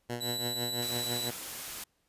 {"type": "tone with tremolo", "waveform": "10% pulse", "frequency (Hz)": 120.3, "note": "B2", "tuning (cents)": -45, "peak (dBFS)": -24, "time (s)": [0.09, 1.31], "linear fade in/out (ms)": 10, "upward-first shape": "triangle", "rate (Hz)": 6, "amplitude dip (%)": 80}
{"type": "tone", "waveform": "sawtooth", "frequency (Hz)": 3951, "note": "B7", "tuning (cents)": 0, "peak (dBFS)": -30, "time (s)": [0.2, 1.3], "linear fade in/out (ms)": 20}
{"type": "noise", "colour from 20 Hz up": "white", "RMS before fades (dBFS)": -40, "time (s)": [0.82, 1.84], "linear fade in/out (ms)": 5}
{"effects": ["pink hiss -74 dBFS RMS until 2.08 s", "resampled to 32000 Hz"]}